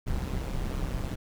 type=noise with amplitude modulation; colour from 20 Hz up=brown; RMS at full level=-28 dBFS; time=0.06-1.16 s; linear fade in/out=20 ms; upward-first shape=sine; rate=131 Hz; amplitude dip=70%; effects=none